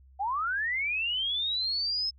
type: linear sweep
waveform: sine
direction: up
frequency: 740 to 5230 Hz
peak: -27 dBFS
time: 0.19-2.11 s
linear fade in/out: 20 ms
effects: added 66 Hz sine -53 dBFS peak until 2.18 s